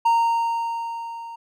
triangle tone with level ramp, 925 Hz, A#5, 14 cents flat, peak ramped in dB -12 to -32 dBFS, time 0.05-1.36 s, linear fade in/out 10 ms, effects none

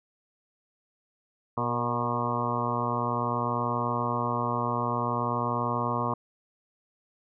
harmonic tone with a mistuned harmonic, 120.5 Hz, B2, 42 cents flat, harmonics 1 / 2 / 3 / 4 / 5 / 6 / 7 / 8 / 9 / 10, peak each -33 / -34 / -39 / -36 / -37 / -37 / -39 / -33 / -31 / -37 dBFS, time 1.57-6.14 s, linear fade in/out 5 ms, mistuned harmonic 4, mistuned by -33 cents, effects none

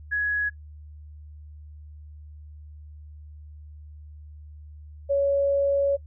sine tone pair in turn, 1675 / 559 Hz, G#6 / C#5, +14 / +14 cents, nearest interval octave + perfect fifth, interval 1900 cents, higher first, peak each -22 / -19 dBFS, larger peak second, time 0.11-0.5 / 5.09-5.97 s, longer second, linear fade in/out 20 ms, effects noise-tail reverb RT60 0.1 s tail -22 dB re dry + added 75 Hz sine -41 dBFS peak until 6.06 s

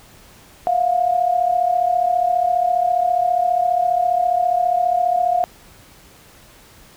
sine tone pair together, 681 / 715.8 Hz, F5 / F5, -44 / +42 cents, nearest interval minor second, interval 86 cents, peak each -20 / -16 dBFS, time 0.67-5.44 s, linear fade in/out 0 ms, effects pink hiss -47 dBFS RMS until 6.96 s

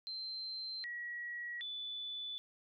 sine tone with pitch steps, 4117 / 1917 / 3482 Hz, C8 / A#6 / A7, -29 / +48 / -19 cents, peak -40 dBFS, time 0.07-2.38 s, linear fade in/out 0 ms, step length 770 ms, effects none

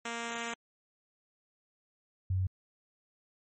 5% pulse / sine tone pair in turn, 233.1 / 93.42 Hz, A#3 / F#2, 0 / +17 cents, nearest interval octave + major third, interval 1583 cents, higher first, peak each -24 / -27 dBFS, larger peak first, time 0.05-0.54 / 2.3-2.47 s, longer first, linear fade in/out 5 ms, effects MP3 32 kbps

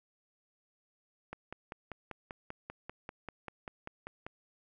click train, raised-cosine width 0.5 ms, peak -26 dBFS, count 16, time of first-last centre 1.33-4.265 s, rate 5.11 Hz, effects none

